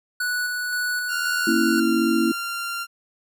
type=tone with tremolo; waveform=square; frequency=1476 Hz; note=F#6; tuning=5 cents flat; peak=-23 dBFS; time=0.2-1.8 s; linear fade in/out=5 ms; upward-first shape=square; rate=1.9 Hz; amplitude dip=25%
type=tone with pitch glide; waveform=sawtooth; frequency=1396.9 to 1384.8 Hz; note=F6 to F6; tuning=0 to -15 cents; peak=-23 dBFS; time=1.08-2.87 s; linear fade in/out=50 ms; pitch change=-15 cents; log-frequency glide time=1.31-1.86 s
type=chord; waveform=sine; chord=A# diminished; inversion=none; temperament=equal with one note detuned; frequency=233.1 / 275 / 329.6 Hz; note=A#3 / C#4 / E4; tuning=0 / -14 / 0 cents; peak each=-22 / -25 / -20 dBFS; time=1.47-2.32 s; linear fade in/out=5 ms
effects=none